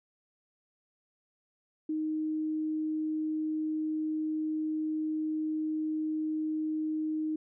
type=tone; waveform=sine; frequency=311.1 Hz; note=D#4; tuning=in tune; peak=-29 dBFS; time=1.89-7.36 s; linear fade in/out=5 ms; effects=none